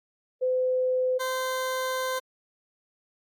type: tone pair in turn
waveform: sine / 20% pulse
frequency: 510 / 516.8 Hz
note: C5 / C5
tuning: -44 / -21 cents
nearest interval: unison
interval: 23 cents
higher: second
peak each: -22 dBFS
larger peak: neither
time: 0.41-1.19 / 1.19-2.2 s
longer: second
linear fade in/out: 20 ms
effects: AAC 64 kbps